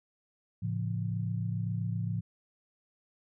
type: chord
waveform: sine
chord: A augmented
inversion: none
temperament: just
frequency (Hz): 110 / 137.5 / 171.88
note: A2 / C#3 / E#3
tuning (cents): 0 / -14 / -27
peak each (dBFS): -32 / -38 / -35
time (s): 0.62-2.21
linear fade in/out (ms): 10
effects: none